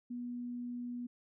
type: tone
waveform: sine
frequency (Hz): 243.2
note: B3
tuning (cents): -26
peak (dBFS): -38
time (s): 0.1-1.07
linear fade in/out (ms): 10
effects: none